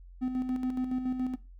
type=tone with tremolo; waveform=triangle; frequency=255 Hz; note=C4; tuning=44 cents flat; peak=-25 dBFS; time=0.21-1.36 s; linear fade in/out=20 ms; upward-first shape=square; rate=7.1 Hz; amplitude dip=50%; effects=noise-tail reverb RT60 0.3 s tail -19 dB re dry + added 44 Hz sine -47 dBFS peak until 1.59 s